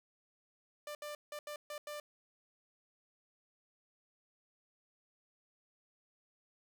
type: tone bursts at uneven times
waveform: sawtooth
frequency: 593 Hz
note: D5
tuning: 17 cents sharp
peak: -38 dBFS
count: 6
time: 0.87-0.95 / 1.02-1.15 / 1.32-1.39 / 1.47-1.56 / 1.7-1.78 / 1.87-2 s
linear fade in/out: 2 ms
effects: none